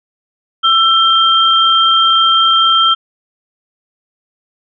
sine tone pair together, 1334 / 3171 Hz, E6 / G7, +20 / +19 cents, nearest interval octave + minor third, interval 1499 cents, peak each -10 dBFS, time 0.63-2.95 s, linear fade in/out 20 ms, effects none

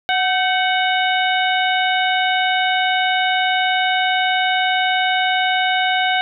harmonic tone with a mistuned harmonic, 740 Hz, F#5, in tune, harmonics 1 / 2 / 3 / 4 / 5, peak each -18 / -21 / -23 / -24 / -25 dBFS, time 0.09-6.21 s, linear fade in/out 0 ms, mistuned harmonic 2, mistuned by +67 cents, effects none

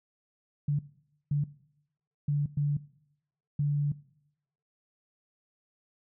sine tone bursts at uneven times, 145 Hz, D3, 22 cents flat, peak -24 dBFS, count 5, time 0.68-0.79 / 1.31-1.44 / 2.28-2.46 / 2.57-2.77 / 3.59-3.92 s, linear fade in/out 5 ms, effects noise-tail reverb RT60 0.8 s tail -20 dB re dry

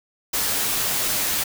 white noise with comb filter, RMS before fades -23 dBFS, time 0.33-1.44 s, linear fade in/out 10 ms, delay 12 ms, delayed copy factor -0.5, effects none

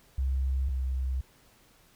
sine tone pair in turn, 66.2 / 65.1 Hz, C2 / C2, +21 / -8 cents, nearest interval unison, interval 29 cents, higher first, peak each -25 / -27 dBFS, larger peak first, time 0.18-0.69 / 0.69-1.21 s, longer second, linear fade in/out 5 ms, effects pink hiss -61 dBFS RMS until 1.95 s

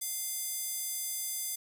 square tone with high-pass filter, 697 Hz, F5, 4 cents flat, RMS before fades -36 dBFS, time 0.01-1.56 s, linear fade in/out 10 ms, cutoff 8300 Hz, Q 1.1, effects none

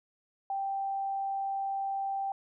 sine tone, 784 Hz, G5, in tune, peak -30 dBFS, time 0.5-2.32 s, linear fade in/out 2 ms, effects none

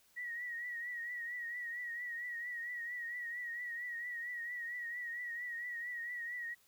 sine tone with vibrato, 1913 Hz, A#6, 44 cents sharp, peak -39 dBFS, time 0.16-6.55 s, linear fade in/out 20 ms, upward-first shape triangle, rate 4.4 Hz, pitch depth 66 cents each way, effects white hiss -69 dBFS RMS until 6.67 s

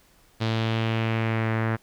sawtooth tone with low-pass filter sweep, 112.4 Hz, A2, 37 cents sharp, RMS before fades -25 dBFS, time 0.4-1.77 s, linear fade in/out 20 ms, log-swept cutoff 4000 to 1700 Hz, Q 2.3, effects pink hiss -59 dBFS RMS until 1.82 s

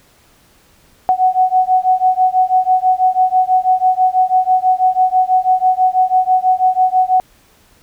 sine beating tone pair, 740 / 746.1 Hz, F#5 / F#5, 0 / +14 cents, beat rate 6.1 Hz, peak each -13 dBFS, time 1.09-7.2 s, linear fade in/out 0 ms, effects pink hiss -51 dBFS RMS until 7.82 s

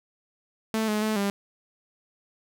sawtooth tone with pitch steps, 220.6 / 212.2 / 216.9 / 200 Hz, A3 / G#3 / A3 / G3, +5 / +38 / -25 / +35 cents, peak -20 dBFS, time 0.74-1.3 s, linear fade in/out 0 ms, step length 140 ms, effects none

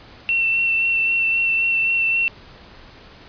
sine tone with vibrato, 2700 Hz, E7, 41 cents sharp, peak -16 dBFS, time 0.29-2.28 s, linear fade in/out 0 ms, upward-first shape sine, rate 3.8 Hz, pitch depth 16 cents each way, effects pink hiss -44 dBFS RMS until 3.28 s + resampled to 11025 Hz

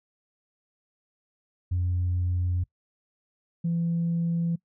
sine tone pair in turn, 89.3 / 168.58 Hz, F2 / E3, +39 / +39 cents, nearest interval major seventh, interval 1100 cents, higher second, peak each -22 dBFS, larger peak neither, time 1.71-2.64 / 3.64-4.56 s, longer first, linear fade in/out 10 ms, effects noise-tail reverb RT60 0.1 s tail -23 dB re dry + tanh soft clip ceiling -20 dBFS

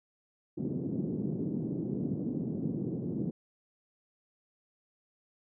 pink band-pass noise, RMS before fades -34 dBFS, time 0.57-3.31 s, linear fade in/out 10 ms, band 150 to 340 Hz, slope 24 dB/octave, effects none

